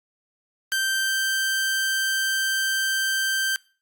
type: tone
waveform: sawtooth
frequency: 1564 Hz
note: G6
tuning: 4 cents flat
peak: -18 dBFS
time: 0.72-3.56 s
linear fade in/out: 0 ms
effects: noise-tail reverb RT60 0.4 s tail -24 dB re dry + Opus 48 kbps